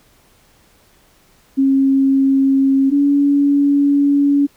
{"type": "tone pair in turn", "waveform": "sine", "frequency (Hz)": [270.6, 283.7], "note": ["C#4", "C#4"], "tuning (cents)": [-42, 40], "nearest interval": "minor second", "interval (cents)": 82, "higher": "second", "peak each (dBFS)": -10, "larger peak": "neither", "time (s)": [[1.57, 2.91], [2.91, 4.47]], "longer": "second", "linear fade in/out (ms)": 20, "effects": ["pink hiss -53 dBFS RMS until 4.56 s"]}